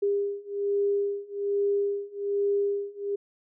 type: beating tone pair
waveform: sine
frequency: 402.6 / 403.8 Hz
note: G4 / G#4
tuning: +46 / -49 cents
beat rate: 1.2 Hz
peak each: -28 / -27 dBFS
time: 0.02-3.16 s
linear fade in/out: 10 ms
effects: none